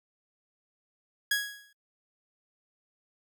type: tone with exponential decay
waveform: sawtooth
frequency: 1661.2 Hz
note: G#6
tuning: in tune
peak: -19 dBFS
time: 1.31-1.73 s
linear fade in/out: 5 ms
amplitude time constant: 90 ms
effects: noise-tail reverb RT60 0.1 s tail -25 dB re dry